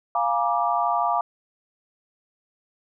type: chord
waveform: sine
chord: Bb dominant seventh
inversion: second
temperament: equal with one note detuned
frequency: 698.5 / 830.6 / 955.8 / 1174.7 Hz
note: F5 / Ab5 / Bb5 / D6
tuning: 0 / 0 / +43 / 0 cents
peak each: -24 / -27 / -26 / -25 dBFS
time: 0.15-1.21 s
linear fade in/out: 2 ms
effects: none